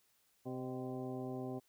harmonic tone with a mistuned harmonic, 129 Hz, C3, 24 cents flat, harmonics 1 / 2 / 3 / 4 / 5 / 6 / 8, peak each -46 / -43 / -45 / -51 / -50 / -51 / -59 dBFS, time 0.45-1.6 s, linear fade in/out 20 ms, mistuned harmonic 5, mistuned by -65 cents, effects white hiss -74 dBFS RMS until 1.68 s

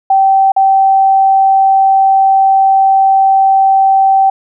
sine tone with dropouts, 775 Hz, G5, 20 cents flat, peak -5 dBFS, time 0.1-4.3 s, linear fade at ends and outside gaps 5 ms, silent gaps 0.52-0.563 s, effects none

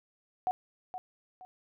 sine tone with echo, 740 Hz, F#5, in tune, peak -26 dBFS, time 0.47-0.51 s, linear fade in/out 0 ms, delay 470 ms, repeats 2, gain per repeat -10 dB, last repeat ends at 1.45 s, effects none

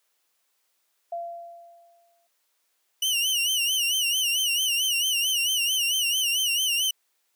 sine tone with exponential decay, 685 Hz, F5, 34 cents flat, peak -27 dBFS, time 1.12-2.27 s, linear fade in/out 5 ms, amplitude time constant 250 ms
sawtooth tone with vibrato, 2924 Hz, F#7, 21 cents flat, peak -19 dBFS, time 3.02-6.91 s, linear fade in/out 5 ms, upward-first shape sine, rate 4.5 Hz, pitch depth 110 cents each way
effects white hiss -72 dBFS RMS until 7.35 s + high-pass 400 Hz 12 dB/octave

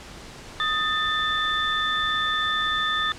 sine tone cluster, 1249 / 1781 / 3531 Hz, D#6 / A6 / A7, +6 / +21 / +5 cents, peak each -26 dBFS, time 0.6-3.12 s, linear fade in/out 0 ms, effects pink hiss -41 dBFS RMS until 3.18 s + low-pass 7000 Hz 12 dB/octave

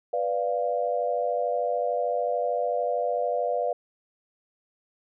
sine chord, B diminished, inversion none, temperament equal, 493.9 / 587.3 / 698.5 Hz, B4 / D5 / F5, 0 / 0 / 0 cents, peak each -28 dBFS, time 0.13-3.73 s, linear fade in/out 5 ms, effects none

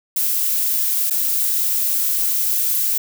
violet noise with dropouts, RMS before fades -19 dBFS, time 0.16-2.98 s, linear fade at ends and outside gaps 5 ms, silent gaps 1.1-1.107 s, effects none

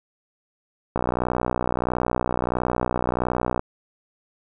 click train, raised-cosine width 1 ms, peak -8 dBFS, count 163, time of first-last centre 0.96-3.594 s, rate 61.5 Hz, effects none

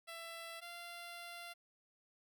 10% pulse tone pair in turn, 667 / 691.5 Hz, E5 / F5, +20 / -17 cents, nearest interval minor second, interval 63 cents, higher second, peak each -38 / -39 dBFS, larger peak first, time 0.07-0.61 / 0.61-1.54 s, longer second, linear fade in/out 20 ms, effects none

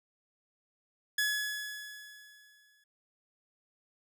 sawtooth tone with exponential decay, 1696 Hz, G#6, 36 cents sharp, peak -23 dBFS, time 1.18-2.84 s, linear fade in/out 5 ms, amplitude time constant 360 ms, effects none

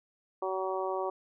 harmonic tone, 188.8 Hz, F#3, 35 cents sharp, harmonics 2 / 3 / 4 / 5 / 6, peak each -34 / -36 / -37 / -38 / -39 dBFS, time 0.42-1.1 s, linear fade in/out 5 ms, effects none

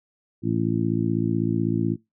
harmonic tone, 56 Hz, A1, 31 cents sharp, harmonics 2 / 3 / 4 / 5 / 6, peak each -27 / -27 / -27 / -27 / -27 dBFS, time 0.42-1.97 s, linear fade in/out 50 ms, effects noise-tail reverb RT60 0.2 s tail -22 dB re dry

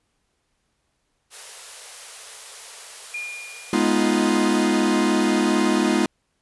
white high-pass noise, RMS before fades -39 dBFS, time 1.3-4.68 s, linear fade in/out 50 ms, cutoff 400 Hz, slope 96 dB/octave
sine tone with exponential decay, 2420 Hz, D#7, 49 cents flat, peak -26 dBFS, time 3.14-4.43 s, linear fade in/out 5 ms, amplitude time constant 280 ms
45% pulse chord, F half-diminished seventh, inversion first, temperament equal with one note detuned, 209.2 / 246.9 / 311.1 / 349.2 Hz, Ab3 / Cb4 / Eb4 / F4, +13 / 0 / 0 / 0 cents, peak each -23 dBFS, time 3.73-6.06 s, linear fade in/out 2 ms
effects pink hiss -71 dBFS RMS until 6.41 s + resampled to 24000 Hz

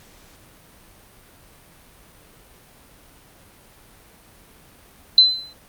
sine tone with exponential decay, 4047 Hz, B7, 42 cents sharp, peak -5 dBFS, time 5.18-5.53 s, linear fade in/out 1 ms, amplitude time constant 76 ms, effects pink hiss -50 dBFS RMS until 5.68 s + Opus 48 kbps

